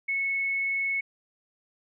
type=tone with frequency modulation; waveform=sine; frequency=2200 Hz; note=C#7; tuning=14 cents flat; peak=-25 dBFS; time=0.08-1.01 s; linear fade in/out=10 ms; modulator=21.7 Hz; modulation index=0.36; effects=none